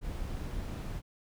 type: noise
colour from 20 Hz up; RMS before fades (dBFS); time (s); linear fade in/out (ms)
brown; -37; 0.01-1.02; 50
effects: none